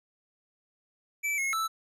square tone with pitch steps, 2315 / 2168 / 1318 Hz, D7 / C#7 / E6, -25 / -39 / -1 cents, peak -28 dBFS, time 1.23-1.68 s, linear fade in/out 20 ms, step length 150 ms, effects resampled to 32000 Hz

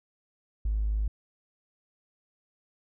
triangle tone with tanh clipping, 52.4 Hz, G#1, 16 cents sharp, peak -24 dBFS, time 0.65-1.08 s, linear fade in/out 5 ms, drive 1 dB, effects none

